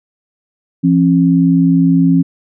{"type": "tone pair together", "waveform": "sine", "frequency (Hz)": [170.22, 270], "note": ["F3", "C#4"], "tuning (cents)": [-44, -45], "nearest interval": "minor sixth", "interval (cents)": 799, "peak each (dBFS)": -10, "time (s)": [0.83, 2.23], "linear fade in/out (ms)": 20, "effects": []}